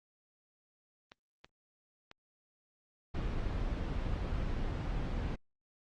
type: clicks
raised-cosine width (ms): 0.2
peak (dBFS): -31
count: 3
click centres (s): 1.119 / 1.445 / 2.114
type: noise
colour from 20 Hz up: brown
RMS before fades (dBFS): -35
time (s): 3.14-5.36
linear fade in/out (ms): 10
effects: low-pass 4000 Hz 12 dB/octave + Opus 32 kbps